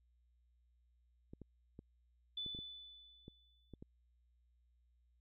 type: clicks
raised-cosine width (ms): 3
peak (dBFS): -38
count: 9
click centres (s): 1.335 / 1.417 / 1.791 / 2.463 / 2.549 / 2.589 / 3.281 / 3.737 / 3.825
type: tone with exponential decay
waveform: sine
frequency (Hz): 3491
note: A7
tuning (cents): -14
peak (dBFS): -39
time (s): 2.37-3.75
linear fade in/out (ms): 5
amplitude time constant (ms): 300
effects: added 60 Hz sine -70 dBFS peak until 5.2 s